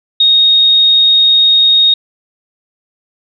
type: tone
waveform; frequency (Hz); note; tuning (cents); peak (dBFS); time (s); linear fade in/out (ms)
sine; 3729; A#7; 0; -5; 0.2-1.94; 5
effects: none